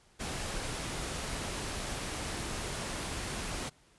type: noise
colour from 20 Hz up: pink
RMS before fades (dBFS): -37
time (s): 0.19-3.7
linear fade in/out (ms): 20
effects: pink hiss -64 dBFS RMS until 3.98 s + resampled to 24000 Hz